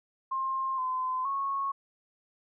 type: tone with pitch steps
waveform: sine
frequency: 1061 / 1026 / 1100 Hz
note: C6 / C6 / C#6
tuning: +24 / -34 / -14 cents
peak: -28 dBFS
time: 0.31-1.72 s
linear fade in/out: 10 ms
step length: 470 ms
effects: none